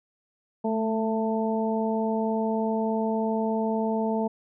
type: harmonic tone with a mistuned harmonic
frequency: 222.1 Hz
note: A3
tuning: 16 cents sharp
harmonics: 1 / 2 / 3 / 4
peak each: -26 / -29 / -31 / -32 dBFS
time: 0.64-4.28 s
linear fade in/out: 10 ms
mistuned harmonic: 1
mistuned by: -20 cents
effects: none